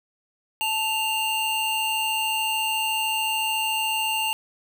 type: tone pair together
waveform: square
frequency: 880.1 / 2794 Hz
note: A5 / F7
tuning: 0 / 0 cents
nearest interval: octave + minor sixth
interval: 2000 cents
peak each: -28 / -25 dBFS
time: 0.61-4.33 s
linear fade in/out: 0 ms
effects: 8-bit